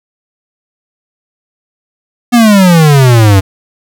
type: exponential sweep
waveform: square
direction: down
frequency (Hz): 246.9 to 93.5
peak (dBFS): -3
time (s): 2.32-3.41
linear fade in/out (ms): 20
effects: none